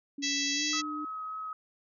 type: tone with pitch glide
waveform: sine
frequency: 282.1 to 300.6 Hz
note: C#4 to D4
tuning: +30 to +40 cents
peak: -36 dBFS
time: 0.18-1.05 s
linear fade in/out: 5 ms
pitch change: +110 cents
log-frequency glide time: 0.53-0.64 s
type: harmonic tone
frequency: 659.3 Hz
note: E5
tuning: in tune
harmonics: 3 / 4 / 5 / 6 / 7 / 8 / 9 / 10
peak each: -37 / -37 / -37 / -37 / -37 / -37 / -37 / -37 dBFS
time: 0.22-0.82 s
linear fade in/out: 20 ms
type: tone with vibrato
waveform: sine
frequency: 1274 Hz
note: D#6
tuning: 41 cents sharp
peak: -35 dBFS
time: 0.73-1.53 s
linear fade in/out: 2 ms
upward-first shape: triangle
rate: 3.5 Hz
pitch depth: 10 cents each way
effects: none